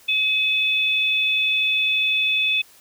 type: tone pair together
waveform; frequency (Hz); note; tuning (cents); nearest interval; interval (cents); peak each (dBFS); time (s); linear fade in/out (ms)
sine; 2557 / 3485; D#7 / A7; +47 / -17; perfect fourth; 536; -19 / -22; 0.08-2.62; 10
effects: white hiss -51 dBFS RMS until 2.8 s